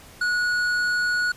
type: tone with tanh clipping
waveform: triangle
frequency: 1459 Hz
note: F#6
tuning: 25 cents flat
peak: -22 dBFS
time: 0.21-1.32 s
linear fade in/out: 5 ms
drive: 14 dB
effects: pink hiss -47 dBFS RMS until 1.36 s + resampled to 32000 Hz